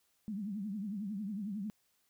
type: tone with vibrato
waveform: sine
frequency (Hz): 204.1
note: G#3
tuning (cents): -30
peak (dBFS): -36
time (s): 0.28-1.7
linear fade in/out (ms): 0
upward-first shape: triangle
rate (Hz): 11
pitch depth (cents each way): 170
effects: white hiss -75 dBFS RMS until 2.09 s